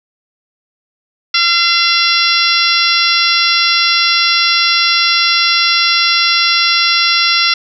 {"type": "harmonic tone", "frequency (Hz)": 685, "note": "F5", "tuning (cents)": -34, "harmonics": [2, 3, 4, 5, 6, 7, 8], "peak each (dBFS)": [-17, -17, -17, -17, -17, -17, -17], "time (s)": [1.34, 7.54], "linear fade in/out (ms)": 5, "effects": []}